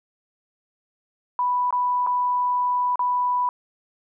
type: tone with dropouts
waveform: sine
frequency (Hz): 988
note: B5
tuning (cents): 0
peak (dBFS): -19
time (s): 1.39-3.49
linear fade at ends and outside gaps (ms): 1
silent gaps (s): 1.707-1.726 / 2.065-2.071 / 2.957-2.993
effects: none